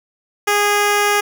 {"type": "tone", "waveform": "10% pulse", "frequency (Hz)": 411.7, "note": "G#4", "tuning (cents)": -15, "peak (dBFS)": -5, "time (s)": [0.47, 1.21], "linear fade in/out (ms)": 10, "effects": []}